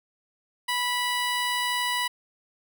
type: tone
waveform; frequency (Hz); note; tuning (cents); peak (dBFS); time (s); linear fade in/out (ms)
15% pulse; 983; B5; -8; -18; 0.68-2.08; 10
effects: none